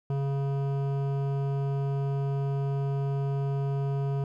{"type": "tone with hard clipping", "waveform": "sine", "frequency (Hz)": 138.59, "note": "C#3", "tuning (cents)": 0, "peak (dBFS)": -28, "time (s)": [0.1, 4.24], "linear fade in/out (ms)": 2, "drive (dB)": 13, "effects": []}